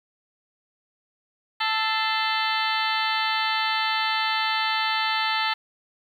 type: harmonic tone with a mistuned harmonic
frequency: 440 Hz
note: A4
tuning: in tune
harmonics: 2 / 3 / 4 / 5 / 6 / 7 / 8 / 9 / 10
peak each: -27 / -29 / -30 / -31 / -32 / -32 / -33 / -34 / -34 dBFS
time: 1.6-5.54 s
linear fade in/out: 10 ms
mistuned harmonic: 5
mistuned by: -100 cents
effects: 9-bit